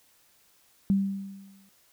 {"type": "tone with exponential decay", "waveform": "sine", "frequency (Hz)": 195.9, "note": "G3", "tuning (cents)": -1, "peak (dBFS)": -18, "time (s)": [0.9, 1.69], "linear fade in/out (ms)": 0, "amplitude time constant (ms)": 170, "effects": ["white hiss -63 dBFS RMS until 1.92 s"]}